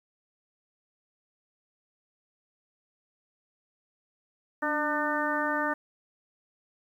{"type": "harmonic tone with a mistuned harmonic", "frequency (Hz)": 300.4, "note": "D4", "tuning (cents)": 39, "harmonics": [1, 2, 3, 4, 5, 6], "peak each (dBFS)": [-33, -33, -33, -33, -33, -33], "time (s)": [4.62, 5.74], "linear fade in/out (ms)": 10, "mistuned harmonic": 1, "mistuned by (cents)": -51, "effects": ["10-bit"]}